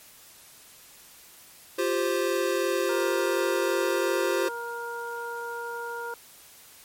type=chord; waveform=square; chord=F suspended second; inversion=none; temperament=equal; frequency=349.2 / 392 / 523.3 Hz; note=F4 / G4 / C5; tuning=0 / 0 / 0 cents; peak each=-29 dBFS; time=1.78-4.49 s; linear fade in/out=10 ms
type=harmonic tone; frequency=471 Hz; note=A#4; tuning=18 cents sharp; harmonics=1 / 2 / 3; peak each=-36 / -36 / -36 dBFS; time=2.89-6.14 s; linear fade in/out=2 ms
effects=white hiss -51 dBFS RMS until 6.84 s + MP3 64 kbps